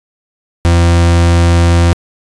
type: tone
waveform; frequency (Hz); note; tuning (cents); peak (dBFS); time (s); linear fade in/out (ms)
40% pulse; 85.4; F2; -38; -5; 0.65-1.93; 0
effects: resampled to 22050 Hz